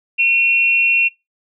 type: tone pair together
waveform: sine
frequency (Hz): 2444 / 2727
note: D#7 / F7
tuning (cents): -32 / -42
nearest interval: major second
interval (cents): 190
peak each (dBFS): -17 / -12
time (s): 0.18-1.09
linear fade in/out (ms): 20
effects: noise-tail reverb RT60 0.2 s tail -21 dB re dry

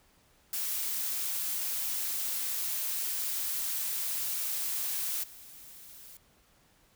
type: noise with level steps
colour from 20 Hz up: blue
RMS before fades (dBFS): -33 / -50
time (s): 0.53-6.17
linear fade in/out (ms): 2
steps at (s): 5.23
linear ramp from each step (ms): 10
effects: pink hiss -65 dBFS RMS until 6.95 s

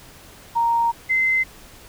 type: tone pair in turn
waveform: sine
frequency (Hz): 931 / 2065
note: A#5 / C7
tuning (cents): -2 / -23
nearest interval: octave + major second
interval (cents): 1379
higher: second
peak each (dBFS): -16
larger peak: neither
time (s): 0.55-0.92 / 1.09-1.44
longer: first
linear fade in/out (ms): 20
effects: pink hiss -45 dBFS RMS until 1.88 s

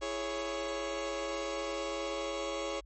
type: chord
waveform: sawtooth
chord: C# minor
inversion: first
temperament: just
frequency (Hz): 332.6 / 415.8 / 554.4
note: E4 / G#4 / C#5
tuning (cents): +16 / +2 / 0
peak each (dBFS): -37 / -36 / -32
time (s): 0.01-2.81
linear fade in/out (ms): 20
effects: added 50 Hz sine -52 dBFS peak until 2.85 s + MP3 32 kbps

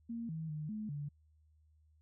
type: tone with pitch steps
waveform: sine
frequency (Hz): 231.9 / 159.9 / 152.1 / 214.3 / 145.2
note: A#3 / D#3 / D#3 / A3 / D3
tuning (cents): -9 / +48 / -39 / -45 / -19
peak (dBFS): -38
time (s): 0.09-1.09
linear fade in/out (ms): 10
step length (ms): 200
effects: added 77 Hz sine -65 dBFS peak until 2.01 s

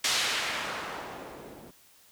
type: noise with low-pass filter sweep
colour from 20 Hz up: blue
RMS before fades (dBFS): -33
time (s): 0.04-1.71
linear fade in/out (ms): 5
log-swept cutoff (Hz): 4700 to 280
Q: 0.8
effects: white hiss -59 dBFS RMS until 2.11 s

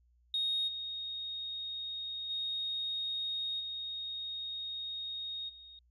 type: tone with level steps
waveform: sine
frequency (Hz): 3729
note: A#7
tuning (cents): 0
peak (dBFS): -29 / -37 / -33 / -37 / -50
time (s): 0.34-5.79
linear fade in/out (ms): 2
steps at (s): 0.67 / 2.29 / 3.59 / 5.48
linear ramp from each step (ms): 20
effects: tanh soft clip ceiling -25 dBFS + added 60 Hz sine -65 dBFS peak until 5.9 s

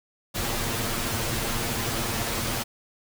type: noise with comb filter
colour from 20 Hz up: pink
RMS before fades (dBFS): -28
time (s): 0.34-2.64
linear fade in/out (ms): 20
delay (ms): 8.7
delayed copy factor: +0.75
effects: none

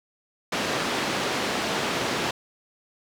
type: band-pass noise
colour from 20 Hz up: pink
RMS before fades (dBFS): -27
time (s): 0.52-2.31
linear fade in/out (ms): 5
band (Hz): 220 to 5000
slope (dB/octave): 12
effects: none

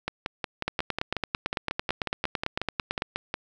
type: two click trains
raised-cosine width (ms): 0.3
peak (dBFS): -10 / -12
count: 22 / 19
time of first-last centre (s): 0.68-3.021 / 0.08-3.341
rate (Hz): 8.97 / 5.52
effects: none

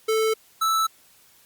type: tone pair in turn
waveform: square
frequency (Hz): 440 / 1314.7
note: A4 / E6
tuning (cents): 0 / -5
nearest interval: octave + perfect fifth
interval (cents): 1895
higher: second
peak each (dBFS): -20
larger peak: neither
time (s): 0.08-0.34 / 0.61-0.87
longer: neither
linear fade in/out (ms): 10
effects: white hiss -56 dBFS RMS until 1.45 s + Opus 48 kbps

